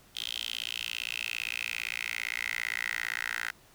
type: tone with high-pass filter sweep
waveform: 10% pulse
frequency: 57.6 Hz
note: A#1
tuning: 20 cents flat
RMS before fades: -35 dBFS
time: 0.15-3.51 s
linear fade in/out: 10 ms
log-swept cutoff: 3300 to 1700 Hz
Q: 5.8
effects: pink hiss -59 dBFS RMS until 3.74 s

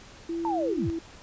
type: tone with vibrato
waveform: sine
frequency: 332.6 Hz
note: E4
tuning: 16 cents sharp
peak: -28 dBFS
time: 0.29-0.99 s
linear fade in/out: 5 ms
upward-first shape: sine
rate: 2.5 Hz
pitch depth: 15 cents each way
type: linear sweep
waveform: sine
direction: down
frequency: 930 to 57.3 Hz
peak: -26 dBFS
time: 0.45-0.9 s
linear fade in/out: 0 ms
effects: pink hiss -49 dBFS RMS until 1.22 s + resampled to 16000 Hz

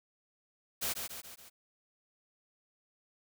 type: noise with echo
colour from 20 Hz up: white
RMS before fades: -34 dBFS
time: 0.81-0.94 s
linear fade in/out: 20 ms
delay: 140 ms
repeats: 4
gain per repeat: -5 dB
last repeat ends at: 1.5 s
effects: none

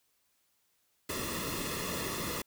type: noise with comb filter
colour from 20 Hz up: pink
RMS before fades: -36 dBFS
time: 1.09-2.42 s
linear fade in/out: 5 ms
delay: 1.3 ms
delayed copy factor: -0.75
effects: white hiss -74 dBFS RMS until 2.46 s

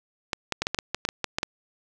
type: clicks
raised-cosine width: 0.2 ms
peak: -8 dBFS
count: 12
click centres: 0.332 / 0.523 / 0.62 / 0.669 / 0.746 / 0.788 / 0.946 / 1.051 / 1.089 / 1.243 / 1.385 / 1.431 s
effects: none

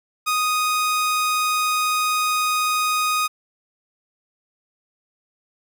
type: tone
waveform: sawtooth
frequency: 1244.5 Hz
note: D#6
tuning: in tune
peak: -15 dBFS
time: 0.26-3.28 s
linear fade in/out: 20 ms
effects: none

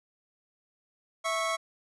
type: tone pair together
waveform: 25% pulse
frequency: 657 / 1102.9 Hz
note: E5 / C#6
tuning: -6 / -9 cents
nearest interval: major sixth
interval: 897 cents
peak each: -27 dBFS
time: 1.24-1.57 s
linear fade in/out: 20 ms
effects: resampled to 24000 Hz

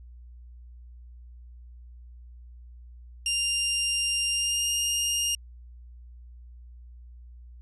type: tone with pitch glide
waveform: 20% pulse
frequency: 2794 to 2825 Hz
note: F7 to F7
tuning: 0 to +19 cents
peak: -19 dBFS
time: 3.26-5.35 s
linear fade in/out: 2 ms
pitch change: +19 cents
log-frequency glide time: 4.3-4.69 s
effects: added 60 Hz sine -44 dBFS peak until 7.61 s + resampled to 32000 Hz

